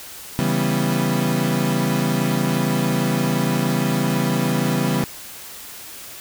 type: chord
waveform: 35% pulse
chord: C# half-diminished seventh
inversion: none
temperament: equal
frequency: 138.59 / 164.81 / 196 / 246.9 Hz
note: C#3 / E3 / G3 / B3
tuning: 0 / 0 / 0 / 0 cents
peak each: -22 dBFS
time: 0.39-5.04 s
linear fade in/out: 0 ms
effects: white hiss -37 dBFS RMS until 6.2 s